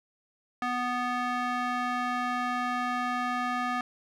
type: tone with band-pass filter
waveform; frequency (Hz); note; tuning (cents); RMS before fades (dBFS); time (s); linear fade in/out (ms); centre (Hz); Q
square; 246.9; B3; 0; -30; 0.62-3.81; 2; 1300; 1.4
effects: none